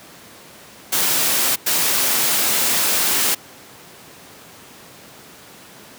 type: noise bursts at uneven times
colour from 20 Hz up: white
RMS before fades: -18 dBFS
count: 2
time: 0.92-1.56 / 1.66-3.35 s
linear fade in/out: 10 ms
effects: pink hiss -42 dBFS RMS until 5.98 s + high-pass 150 Hz 12 dB/octave